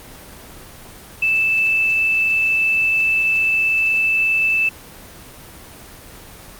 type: tone with quantisation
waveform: sine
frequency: 2637 Hz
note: E7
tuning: in tune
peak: -14 dBFS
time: 1.22-4.69 s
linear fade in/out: 5 ms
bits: 7
effects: pink hiss -39 dBFS RMS until 6.59 s + Opus 24 kbps